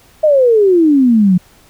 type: exponential sweep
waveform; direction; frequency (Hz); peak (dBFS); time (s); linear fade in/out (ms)
sine; down; 635 to 174.61; -6; 0.23-1.38; 10
effects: pink hiss -47 dBFS RMS until 1.69 s